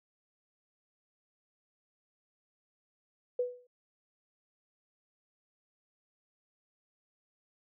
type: tone with exponential decay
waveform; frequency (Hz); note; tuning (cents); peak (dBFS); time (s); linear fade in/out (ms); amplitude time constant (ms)
sine; 493.4; B4; -2; -25; 3.39-3.67; 5; 59
effects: none